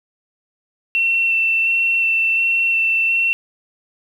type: tone with vibrato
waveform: sine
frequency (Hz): 2697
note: E7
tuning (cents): +39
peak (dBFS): -14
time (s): 0.95-3.33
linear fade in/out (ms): 0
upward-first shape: square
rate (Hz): 1.4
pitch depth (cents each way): 10
effects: 8-bit